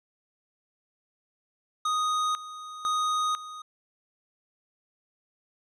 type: tone with tremolo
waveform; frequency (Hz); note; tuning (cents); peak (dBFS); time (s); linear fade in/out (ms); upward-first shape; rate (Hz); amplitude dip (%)
square; 1244.5; D#6; 0; -25; 1.85-3.62; 5; square; 1; 80
effects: low-pass 7000 Hz 12 dB/octave